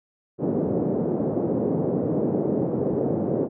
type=band-pass noise; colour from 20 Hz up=white; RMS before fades=-24 dBFS; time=0.38-3.49 s; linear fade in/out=50 ms; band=130 to 490 Hz; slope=24 dB/octave; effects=none